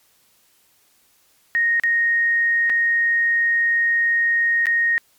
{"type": "tone with dropouts", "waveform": "sine", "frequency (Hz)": 1863, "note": "A#6", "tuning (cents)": -2, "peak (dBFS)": -15, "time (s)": [1.55, 4.98], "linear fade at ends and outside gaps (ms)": 0, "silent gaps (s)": [[1.798, 1.836], [2.696, 2.7], [4.657, 4.668]], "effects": ["white hiss -59 dBFS RMS until 5.18 s", "MP3 96 kbps"]}